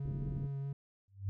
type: tone with vibrato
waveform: triangle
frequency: 138.59 Hz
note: C#3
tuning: in tune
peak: -34 dBFS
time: 0-0.73 s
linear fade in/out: 5 ms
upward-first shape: sine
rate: 4.7 Hz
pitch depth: 12 cents each way
type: low-pass noise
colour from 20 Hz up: pink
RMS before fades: -42 dBFS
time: 0.05-0.47 s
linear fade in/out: 2 ms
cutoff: 320 Hz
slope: 24 dB/octave
type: tone with exponential growth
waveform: sine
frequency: 98 Hz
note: G2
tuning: in tune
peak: -30 dBFS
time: 1.08-1.29 s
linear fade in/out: 0 ms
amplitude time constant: 45 ms
effects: none